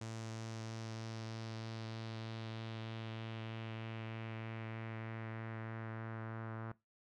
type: tone with low-pass filter sweep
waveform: sawtooth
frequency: 112.1 Hz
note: A2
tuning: 33 cents sharp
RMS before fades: -45 dBFS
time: 0.01-6.72 s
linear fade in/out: 5 ms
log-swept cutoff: 7100 to 1400 Hz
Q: 2.2
effects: noise-tail reverb RT60 0.2 s tail -19 dB re dry